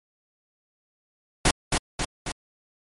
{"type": "noise with echo", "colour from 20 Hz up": "pink", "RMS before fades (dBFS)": -18, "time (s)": [1.45, 1.51], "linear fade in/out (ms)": 5, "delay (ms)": 270, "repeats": 3, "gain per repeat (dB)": -4, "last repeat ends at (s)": 2.32, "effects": ["MP3 48 kbps"]}